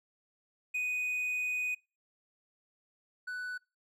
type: tone pair in turn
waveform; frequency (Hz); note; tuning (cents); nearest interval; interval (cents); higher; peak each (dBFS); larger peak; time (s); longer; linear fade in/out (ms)
triangle; 2489 / 1489; D#7 / F#6; 0 / +11; major sixth; 889; first; -29 / -34; first; 0.74-1.75 / 3.27-3.58; first; 10
effects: noise-tail reverb RT60 0.3 s tail -26 dB re dry